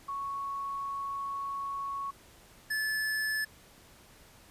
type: tone pair in turn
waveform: sine / square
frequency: 1108.7 / 1735.2 Hz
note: C#6 / A6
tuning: 0 / -25 cents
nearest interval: minor sixth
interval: 775 cents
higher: second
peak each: -33 / -30 dBFS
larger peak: second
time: 0.08-2.11 / 2.7-3.45 s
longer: first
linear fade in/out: 10 ms
effects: pink hiss -57 dBFS RMS until 4.5 s + resampled to 32000 Hz